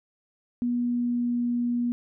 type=tone with pitch glide; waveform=sine; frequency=242.2 to 240.7 Hz; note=B3 to B3; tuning=-34 to -44 cents; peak=-23 dBFS; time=0.62-1.92 s; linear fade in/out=0 ms; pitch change=-10 cents; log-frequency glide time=0.75-1.43 s; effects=none